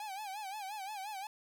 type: tone with vibrato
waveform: 45% pulse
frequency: 810 Hz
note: G#5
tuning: 43 cents flat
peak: -40 dBFS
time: 0-1.27 s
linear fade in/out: 2 ms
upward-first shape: sine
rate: 5.7 Hz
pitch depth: 120 cents each way
effects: none